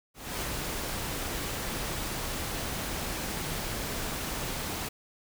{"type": "noise with ADSR envelope", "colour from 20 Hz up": "pink", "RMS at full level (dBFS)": -32, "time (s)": [0.14, 4.89], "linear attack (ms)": 280, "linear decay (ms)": 13, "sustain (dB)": -2, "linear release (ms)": 10, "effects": []}